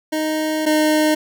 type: tone pair in turn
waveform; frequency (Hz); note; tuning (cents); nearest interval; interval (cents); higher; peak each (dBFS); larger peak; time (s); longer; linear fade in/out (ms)
25% pulse; 311.1 / 307.5; D#4 / D#4; 0 / -20; unison; 20; first; -15 / -10; second; 0.12-0.66 / 0.66-1.15; first; 10
effects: none